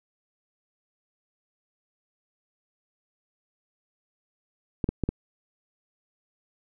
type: clicks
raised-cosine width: 3 ms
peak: -12 dBFS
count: 4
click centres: 4.842 / 4.89 / 5.037 / 5.09 s
effects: none